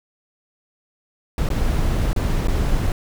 brown noise with dropouts, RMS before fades -19 dBFS, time 1.38-2.92 s, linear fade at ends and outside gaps 1 ms, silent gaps 1.489-1.502 / 2.131-2.162 / 2.473-2.483 s, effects none

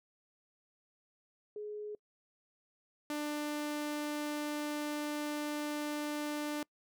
sine / sawtooth tone pair in turn, 420 / 297 Hz, G#4 / D4, +19 / +20 cents, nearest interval tritone, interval 599 cents, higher first, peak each -39 / -31 dBFS, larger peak second, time 1.56-1.95 / 3.1-6.63 s, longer second, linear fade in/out 2 ms, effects noise-tail reverb RT60 0.1 s tail -26 dB re dry

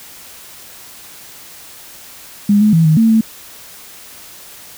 sine tone with pitch steps, 204.6 / 212.5 / 163.5 / 156.4 / 225 / 222.2 Hz, G#3 / G#3 / E3 / D#3 / A3 / A3, -26 / +40 / -14 / +9 / +39 / +17 cents, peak -7 dBFS, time 2.49-3.21 s, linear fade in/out 5 ms, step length 120 ms, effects white hiss -37 dBFS RMS until 4.77 s

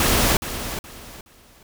pink noise with echo, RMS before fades -18 dBFS, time 0-0.37 s, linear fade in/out 2 ms, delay 420 ms, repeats 3, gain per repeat -11 dB, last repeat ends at 1.63 s, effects none

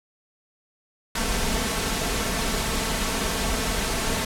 pink noise with comb filter, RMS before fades -25 dBFS, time 1.15-4.25 s, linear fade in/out 5 ms, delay 4.5 ms, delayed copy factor +0.55, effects low-pass 11000 Hz 12 dB/octave

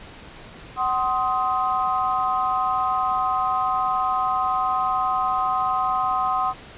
sine chord, C diminished, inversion second, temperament just, 753.5 / 1046.5 / 1255.8 Hz, Gb5 / C6 / Eb6, +31 / 0 / +16 cents, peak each -24 dBFS, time 0.76-6.54 s, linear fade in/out 50 ms, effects pink hiss -42 dBFS RMS until 6.77 s + resampled to 8000 Hz

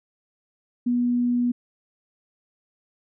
sine tone, 243.3 Hz, B3, 26 cents flat, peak -19 dBFS, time 0.86-1.52 s, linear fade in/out 10 ms, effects none

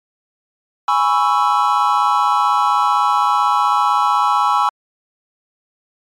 triangle chord, C# minor seventh, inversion second, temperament equal with one note detuned, 830.6 / 992.9 / 1108.7 / 1318.5 Hz, G#5 / B5 / C#6 / E6, 0 / +9 / 0 / 0 cents, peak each -16 dBFS, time 0.88-4.69 s, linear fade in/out 2 ms, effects MP3 64 kbps

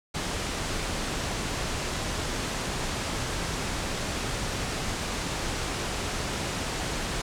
pink low-pass noise, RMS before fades -31 dBFS, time 0.14-7.22 s, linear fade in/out 10 ms, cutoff 8700 Hz, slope 24 dB/octave, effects none

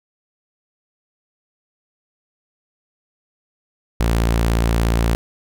sawtooth tone, 57 Hz, A#1, 38 cents flat, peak -11 dBFS, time 4-5.15 s, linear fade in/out 0 ms, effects none

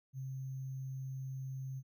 sine tone with sample-and-hold, 132.4 Hz, C3, 21 cents sharp, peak -39 dBFS, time 0.13-1.83 s, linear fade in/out 50 ms, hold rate 6300 Hz, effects none

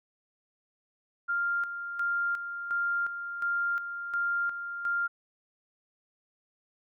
sine tone with tremolo, 1396.9 Hz, F6, in tune, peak -26 dBFS, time 1.28-5.08 s, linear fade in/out 20 ms, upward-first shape square, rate 1.4 Hz, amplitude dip 60%, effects none

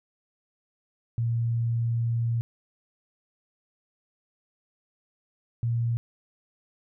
sine tone pair in turn, 116.54 / 117.28 Hz, A#2 / A#2, 0 / +11 cents, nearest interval unison, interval 11 cents, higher second, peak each -23 dBFS, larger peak neither, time 1.18-2.41 / 5.63-5.97 s, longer first, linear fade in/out 0 ms, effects none

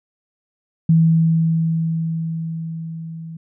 sine tone with level ramp, 163.1 Hz, E3, 18 cents flat, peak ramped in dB -9 to -30 dBFS, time 0.89-3.37 s, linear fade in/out 5 ms, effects none

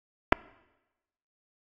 clicks, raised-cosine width 0.5 ms, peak -3 dBFS, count 2, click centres 0.324 / 0.327 s, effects noise-tail reverb RT60 1.0 s tail -23 dB re dry + AAC 32 kbps

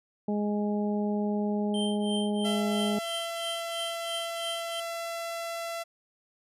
harmonic tone, 207.7 Hz, G#3, in tune, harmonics 1 / 2 / 3 / 4, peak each -27 / -33 / -37 / -39 dBFS, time 0.28-2.99 s, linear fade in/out 5 ms
square tone with tremolo, 3136 Hz, G7, in tune, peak -32 dBFS, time 1.74-4.8 s, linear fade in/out 2 ms, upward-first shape triangle, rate 3 Hz, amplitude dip 95%
sawtooth tone, 673 Hz, E5, 36 cents sharp, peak -29 dBFS, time 2.44-5.84 s, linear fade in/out 20 ms
effects resampled to 32000 Hz

